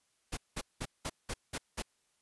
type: noise bursts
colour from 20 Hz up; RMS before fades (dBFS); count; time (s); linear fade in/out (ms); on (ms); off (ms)
pink; -37; 7; 0.32-1.824; 10; 52; 190
effects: white hiss -75 dBFS RMS until 2.21 s + resampled to 24000 Hz